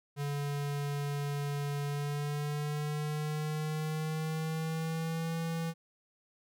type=tone with pitch glide; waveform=square; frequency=143.5 to 164.84 Hz; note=D3 to E3; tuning=-40 to 0 cents; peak=-33 dBFS; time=0.16-5.74 s; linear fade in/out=50 ms; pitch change=+240 cents; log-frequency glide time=1.84-5.37 s; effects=none